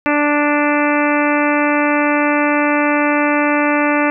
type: harmonic tone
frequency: 293.7 Hz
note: D4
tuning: in tune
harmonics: 1 / 2 / 3 / 4 / 5 / 6 / 7 / 8 / 9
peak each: -16 / -19 / -21 / -22 / -23 / -24 / -24 / -25 / -26 dBFS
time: 0.06-4.1 s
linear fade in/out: 0 ms
effects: none